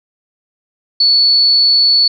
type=tone; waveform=sine; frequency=4435 Hz; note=C#8; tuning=in tune; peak=-7 dBFS; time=1-2.08 s; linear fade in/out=5 ms; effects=none